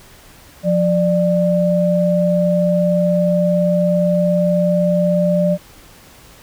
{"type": "tone pair together", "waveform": "sine", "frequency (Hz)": [176.6, 594], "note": ["F3", "D5"], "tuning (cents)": [20, 20], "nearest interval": "octave + major sixth", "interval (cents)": 2100, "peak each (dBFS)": -15, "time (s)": [0.63, 5.58], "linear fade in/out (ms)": 50, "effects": ["pink hiss -44 dBFS RMS until 6.42 s"]}